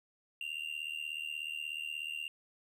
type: tone with amplitude modulation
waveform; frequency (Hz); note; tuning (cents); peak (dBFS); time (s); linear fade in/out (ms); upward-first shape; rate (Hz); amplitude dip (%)
triangle; 2783; F7; -7; -32; 0.41-2.28; 2; sine; 76.6; 85
effects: none